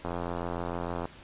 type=click train; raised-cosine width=1 ms; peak=-19 dBFS; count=88; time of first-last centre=0.05-1.055 s; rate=86.6 Hz; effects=pink hiss -51 dBFS RMS until 1.23 s + resampled to 8000 Hz